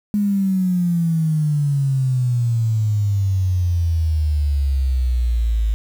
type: exponential sweep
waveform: sine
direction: down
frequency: 208.6 to 53.1 Hz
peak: -15 dBFS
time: 0.14-5.74 s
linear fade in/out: 0 ms
effects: 7-bit